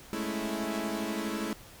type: chord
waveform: sawtooth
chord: A major seventh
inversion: third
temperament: equal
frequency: 207.7 / 220 / 277.2 / 329.6 Hz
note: G#3 / A3 / C#4 / E4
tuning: 0 / 0 / 0 / 0 cents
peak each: -33 / -32 / -36 / -32 dBFS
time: 0.13-1.53 s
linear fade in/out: 0 ms
effects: pink hiss -51 dBFS RMS until 1.8 s